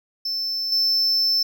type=tone with level steps; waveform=triangle; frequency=5300 Hz; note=E8; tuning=9 cents sharp; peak=-22 / -16 dBFS; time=0.25-1.43 s; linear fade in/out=5 ms; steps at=0.72 s; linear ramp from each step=2 ms; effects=none